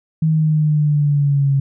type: linear sweep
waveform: sine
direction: down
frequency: 159.4 to 137 Hz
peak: -12 dBFS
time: 0.22-1.6 s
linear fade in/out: 5 ms
effects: none